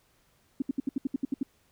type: tone bursts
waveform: sine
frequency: 270.2 Hz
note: C#4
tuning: 44 cents flat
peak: -24 dBFS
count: 10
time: 0.6-1.431 s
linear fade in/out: 5 ms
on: 21 ms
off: 69 ms
effects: pink hiss -67 dBFS RMS until 1.71 s